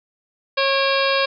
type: harmonic tone with a mistuned harmonic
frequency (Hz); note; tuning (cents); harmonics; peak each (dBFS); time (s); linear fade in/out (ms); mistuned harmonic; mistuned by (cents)
546; C#5; -26; 1 / 2 / 3 / 4 / 5 / 6 / 7 / 8 / 9; -20 / -23 / -25 / -26 / -27 / -28 / -28 / -29 / -30; 0.57-1.26; 10; 4; +130
effects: none